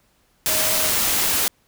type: tone in noise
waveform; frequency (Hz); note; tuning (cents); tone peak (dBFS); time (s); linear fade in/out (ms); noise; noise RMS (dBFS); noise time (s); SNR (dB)
sine; 629; D#5; +19; -30; 0.48-0.9; 0; white; -20; 0.46-1.48; -13
effects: pink hiss -62 dBFS RMS until 1.67 s